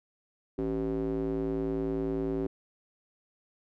square tone with band-pass filter, 55 Hz, A1, in tune, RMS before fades -31 dBFS, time 0.58-2.47 s, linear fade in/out 5 ms, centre 340 Hz, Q 4.9, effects none

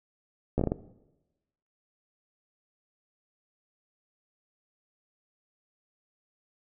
slowing click train, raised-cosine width 2 ms, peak -13 dBFS, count 6, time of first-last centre 0.58-0.719 s, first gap 14 ms, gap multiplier 1.35, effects noise-tail reverb RT60 1.0 s tail -17 dB re dry

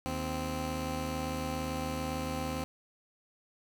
15% pulse tone pair together, 77.78 / 260.4 Hz, D#2 / C4, 0 / -8 cents, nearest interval octave + major sixth, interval 2092 cents, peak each -30 / -29 dBFS, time 0.06-2.64 s, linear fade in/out 0 ms, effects none

